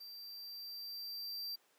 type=tone with level ramp; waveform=square; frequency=4699 Hz; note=D8; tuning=in tune; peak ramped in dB=-49 to -40 dBFS; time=0-1.56 s; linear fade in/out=10 ms; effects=pink hiss -71 dBFS RMS until 1.78 s + high-pass 400 Hz 12 dB/octave